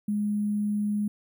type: tone with sample-and-hold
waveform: sine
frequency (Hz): 207.7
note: G#3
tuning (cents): 0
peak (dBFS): -24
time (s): 0.08-1.08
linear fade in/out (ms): 5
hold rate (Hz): 11025
effects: none